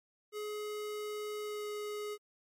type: tone with pitch glide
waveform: square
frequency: 421 to 418.3 Hz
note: G#4 to G#4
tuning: +24 to +12 cents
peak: -38 dBFS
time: 0.32-2.18 s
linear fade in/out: 50 ms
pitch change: -12 cents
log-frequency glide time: 1.43-1.66 s
effects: MP3 64 kbps